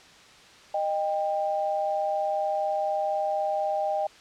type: tone pair together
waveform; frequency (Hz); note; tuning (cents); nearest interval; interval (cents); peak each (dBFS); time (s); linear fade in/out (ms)
sine; 617 / 792.9; D#5 / G5; -15 / +20; major third; 435; -27; 0.74-4.07; 5
effects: white hiss -51 dBFS RMS until 4.2 s + low-pass 5000 Hz 12 dB/octave